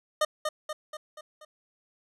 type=tone with echo; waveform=25% pulse; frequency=612 Hz; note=D#5; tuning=29 cents flat; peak=-18 dBFS; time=0.21-0.25 s; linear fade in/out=5 ms; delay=240 ms; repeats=5; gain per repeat=-5 dB; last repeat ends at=1.45 s; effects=low-pass 11000 Hz 12 dB/octave